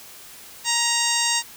harmonic tone with a mistuned harmonic, 932.3 Hz, A#5, in tune, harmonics 1 / 2 / 3 / 4 / 5 / 6 / 7 / 8 / 9, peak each -28 / -28 / -28 / -28 / -28 / -28 / -28 / -28 / -28 dBFS, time 0.64-1.43 s, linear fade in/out 50 ms, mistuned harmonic 2, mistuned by +23 cents, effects white hiss -43 dBFS RMS until 1.56 s

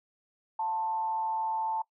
sine tone with frequency modulation, 886 Hz, A5, 12 cents sharp, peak -28 dBFS, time 0.59-1.82 s, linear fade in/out 5 ms, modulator 173 Hz, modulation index 0.3, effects noise-tail reverb RT60 0.1 s tail -21 dB re dry

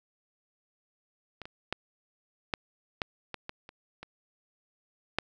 clicks, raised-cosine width 0.3 ms, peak -25 / -26 / -14 / -12 / -13 / -20 / -21 / -30 / -26 / -10 dBFS, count 10, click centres 1.417 / 1.455 / 1.726 / 2.538 / 3.018 / 3.343 / 3.494 / 3.691 / 4.03 / 5.186 s, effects none

